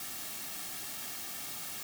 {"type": "noise with comb filter", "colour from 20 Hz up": "white", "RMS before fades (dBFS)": -41, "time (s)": [0, 1.83], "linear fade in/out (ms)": 2, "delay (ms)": 2, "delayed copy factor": -0.55, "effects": []}